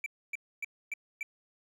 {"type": "tone bursts", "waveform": "triangle", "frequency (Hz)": 2326, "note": "D7", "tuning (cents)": -17, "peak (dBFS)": -31, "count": 5, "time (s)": [0.04, 1.23], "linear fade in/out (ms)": 2, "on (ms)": 22, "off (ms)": 270, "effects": []}